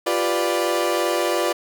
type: chord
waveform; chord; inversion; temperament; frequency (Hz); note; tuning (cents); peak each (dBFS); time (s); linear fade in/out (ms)
30% pulse; G dominant seventh; third; equal; 349.2 / 392 / 493.9 / 587.3; F4 / G4 / B4 / D5; 0 / 0 / 0 / 0; -21 / -26 / -23 / -21; 0.06-1.53; 10
effects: none

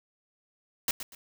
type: noise with echo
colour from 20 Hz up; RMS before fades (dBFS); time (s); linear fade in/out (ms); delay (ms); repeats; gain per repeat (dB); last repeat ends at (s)
white; -27; 0.88-0.91; 2; 120; 2; -11; 1.15
effects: none

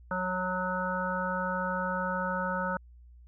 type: harmonic tone with a mistuned harmonic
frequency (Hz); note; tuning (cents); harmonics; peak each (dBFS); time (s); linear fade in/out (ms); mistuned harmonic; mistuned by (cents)
183.3; F#3; -16; 1 / 3 / 5 / 7 / 8; -35 / -35 / -35 / -35 / -35; 0.11-2.77; 2; 8; +18
effects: added 60 Hz sine -50 dBFS peak until 3.27 s

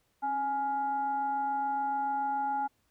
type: tone with frequency modulation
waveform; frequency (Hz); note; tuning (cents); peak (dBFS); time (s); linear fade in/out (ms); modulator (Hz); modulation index
sine; 837; G#5; +13; -28; 0.22-2.68; 20; 567; 0.39
effects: pink hiss -73 dBFS RMS until 2.9 s

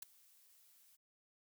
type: noise with ADSR envelope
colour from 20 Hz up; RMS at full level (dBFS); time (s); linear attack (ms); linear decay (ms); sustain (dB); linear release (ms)
blue; -43; 0.02-0.97; 5; 10; -24; 23
effects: none

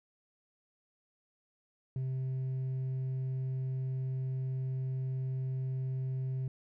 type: tone with hard clipping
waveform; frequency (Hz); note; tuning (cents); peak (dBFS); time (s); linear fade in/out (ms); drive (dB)
triangle; 130.81; C3; 0; -31; 1.96-6.48; 2; 1
effects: none

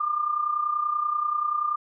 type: tone with amplitude modulation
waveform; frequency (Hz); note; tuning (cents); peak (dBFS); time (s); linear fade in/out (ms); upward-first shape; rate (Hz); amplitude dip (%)
sine; 1200; D6; +37; -20; 0-1.76; 10; sine; 30.4; 65
effects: none

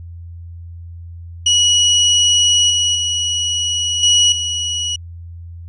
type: tone with level steps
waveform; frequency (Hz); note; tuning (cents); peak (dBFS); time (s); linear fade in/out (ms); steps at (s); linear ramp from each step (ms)
30% pulse; 2920; F#7; -24; -7 / -10 / -13 / -6 / -15; 1.46-4.96; 5; 2.7 / 2.95 / 4.03 / 4.32; 2
effects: added 85 Hz sine -30 dBFS peak until 5.68 s + resampled to 22050 Hz

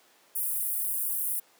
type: high-pass noise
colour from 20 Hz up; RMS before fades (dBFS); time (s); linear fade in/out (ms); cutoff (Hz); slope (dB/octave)
pink; -30; 0.35-1.4; 10; 9700; 48
effects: pink hiss -60 dBFS RMS until 1.59 s + high-pass 400 Hz 12 dB/octave

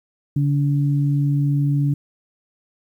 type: tone pair together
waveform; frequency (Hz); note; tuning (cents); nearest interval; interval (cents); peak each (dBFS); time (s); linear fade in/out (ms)
sine; 142.9 / 286.2; D3 / D4; -47 / -45; octave; 1202; -16 / -25; 0.36-1.94; 5
effects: 9-bit

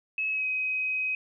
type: tone with pitch glide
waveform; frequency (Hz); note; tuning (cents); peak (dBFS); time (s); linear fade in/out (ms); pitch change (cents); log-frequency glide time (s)
sine; 2579 to 2526; E7 to D#7; -39 to +26; -26; 0.18-1.15; 2; -35; 0.3-0.46
effects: none

